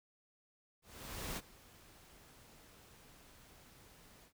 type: noise with ADSR envelope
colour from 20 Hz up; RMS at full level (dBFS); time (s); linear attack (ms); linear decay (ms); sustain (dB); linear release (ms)
pink; -41; 0.82-4.33; 550; 38; -20; 89
effects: none